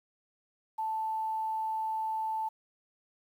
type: tone with quantisation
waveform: sine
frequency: 880 Hz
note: A5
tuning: in tune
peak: -30 dBFS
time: 0.78-2.49 s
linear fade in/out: 10 ms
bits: 10
effects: none